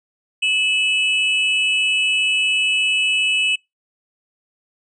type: tone pair together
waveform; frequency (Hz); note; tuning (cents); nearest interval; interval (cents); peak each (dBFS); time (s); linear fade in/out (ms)
triangle; 2596 / 2959; E7 / F#7; -27 / -1; major second; 226; -16 / -18; 0.42-3.56; 10
effects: noise-tail reverb RT60 0.2 s tail -25 dB re dry + resampled to 24000 Hz